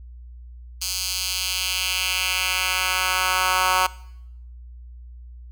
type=tone with high-pass filter sweep; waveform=10% pulse; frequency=185 Hz; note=F#3; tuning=in tune; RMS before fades=-23 dBFS; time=0.81-3.87 s; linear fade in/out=10 ms; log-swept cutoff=4900 to 1100 Hz; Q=1.5; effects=noise-tail reverb RT60 0.8 s tail -21 dB re dry + added 60 Hz sine -38 dBFS peak until 5.51 s